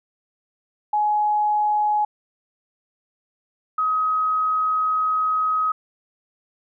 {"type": "tone pair in turn", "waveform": "sine", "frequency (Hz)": [841, 1265.5], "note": ["G#5", "D#6"], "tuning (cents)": [22, 29], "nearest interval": "perfect fifth", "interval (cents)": 707, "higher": "second", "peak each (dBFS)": [-17, -18], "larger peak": "first", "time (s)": [[0.93, 2.05], [3.78, 5.72]], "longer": "second", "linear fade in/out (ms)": 5, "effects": []}